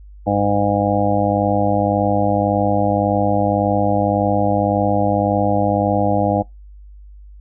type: harmonic tone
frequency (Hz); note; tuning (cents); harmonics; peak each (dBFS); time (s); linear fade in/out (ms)
101.8; G#2; -34; 1 / 2 / 3 / 5 / 6 / 7 / 8; -22 / -22 / -22 / -22 / -22 / -22 / -22; 0.26-6.43; 20
effects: noise-tail reverb RT60 0.2 s tail -26 dB re dry + added 50 Hz sine -37 dBFS peak until 7.4 s